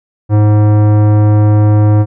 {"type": "tone with tanh clipping", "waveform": "sine", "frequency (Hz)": 105.3, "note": "G#2", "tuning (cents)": 24, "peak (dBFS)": -7, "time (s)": [0.29, 2.06], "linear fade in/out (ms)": 50, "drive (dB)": 17, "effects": []}